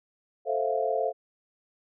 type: chord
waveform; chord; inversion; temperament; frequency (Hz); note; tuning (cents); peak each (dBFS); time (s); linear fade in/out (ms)
sine; F major seventh; first; equal with one note detuned; 440 / 525.7 / 659.3 / 698.5; A4 / C5 / E5 / F5; 0 / +8 / 0 / 0; -30; 0.45-1.13; 50
effects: none